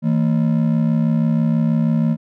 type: ring-modulated tone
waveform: triangle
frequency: 194.3 Hz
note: G3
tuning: 15 cents flat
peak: -9 dBFS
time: 0.02-2.17 s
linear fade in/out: 50 ms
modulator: 33.1 Hz
effects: none